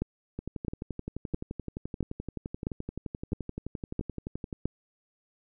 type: two click trains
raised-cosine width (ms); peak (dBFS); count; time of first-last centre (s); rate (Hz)
3; -16 / -22; 8 / 49; 0.02-4.656 / 0.39-4.528; 1.51 / 11.6
effects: none